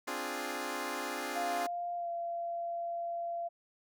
10% pulse chord, D half-diminished seventh, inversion third, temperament equal, 261.6 / 293.7 / 349.2 / 415.3 Hz, C4 / D4 / F4 / Ab4, 0 / 0 / 0 / 0 cents, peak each -33 dBFS, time 0.07-1.67 s, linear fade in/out 10 ms
sine tone with pitch glide, 698.5 to 684.9 Hz, F5 to F5, 0 to -34 cents, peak -34 dBFS, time 1.35-3.49 s, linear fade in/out 20 ms, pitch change -34 cents, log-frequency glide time 1.96-2.09 s
effects none

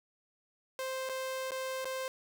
sawtooth tone with dropouts, 523.3 Hz, C5, in tune, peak -31 dBFS, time 0.79-2.08 s, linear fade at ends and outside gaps 1 ms, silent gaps 1.091-1.095 / 1.508-1.518 / 1.846-1.854 s, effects none

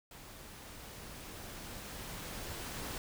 pink noise with level ramp, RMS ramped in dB -52 to -41 dBFS, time 0.11-2.98 s, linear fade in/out 2 ms, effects none

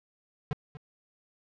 square tone with echo, 147.4 Hz, D3, 7 cents sharp, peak -28 dBFS, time 0.51-0.53 s, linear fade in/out 0 ms, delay 240 ms, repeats 1, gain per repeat -14 dB, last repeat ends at 0.77 s, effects low-pass 3000 Hz 12 dB/octave

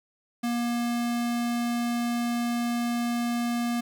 square tone, 237.9 Hz, A#3, 35 cents sharp, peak -26 dBFS, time 0.43-3.81 s, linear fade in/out 10 ms, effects 10-bit

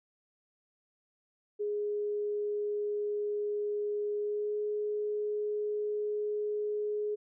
sine tone with pitch glide, 415.3 to 419.4 Hz, G#4 to G#4, 0 to +17 cents, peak -30 dBFS, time 1.59-7.16 s, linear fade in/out 20 ms, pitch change +17 cents, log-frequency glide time 4.18-4.57 s, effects none

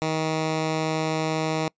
10% pulse tone, 158.1 Hz, D#3, 28 cents sharp, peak -15 dBFS, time 0.02-1.68 s, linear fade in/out 0 ms, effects noise-tail reverb RT60 0.1 s tail -25 dB re dry + resampled to 16000 Hz

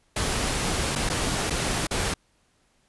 pink noise with dropouts, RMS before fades -26 dBFS, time 0.16-2.14 s, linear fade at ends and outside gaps 5 ms, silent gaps 0.954-0.958 / 1.092-1.098 / 1.499-1.505 / 1.87-1.909 s, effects pink hiss -66 dBFS RMS until 2.88 s + resampled to 24000 Hz

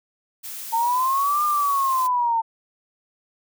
blue noise, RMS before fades -34 dBFS, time 0.43-2.08 s, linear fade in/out 20 ms
sine linear two-way sweep, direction up then down, 897 to 1212 to 897 Hz, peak -18 dBFS, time 0.72-2.42 s, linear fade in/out 20 ms, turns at 1.44 s
effects none

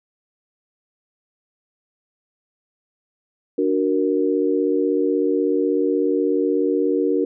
sine chord, D augmented, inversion none, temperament equal, 293.7 / 370 / 466.2 Hz, D4 / F#4 / A#4, 0 / 0 / 0 cents, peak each -21 dBFS, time 3.58-7.25 s, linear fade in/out 5 ms, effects none

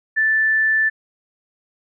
sine tone, 1760 Hz, A6, in tune, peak -14 dBFS, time 0.16-0.9 s, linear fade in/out 20 ms, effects none

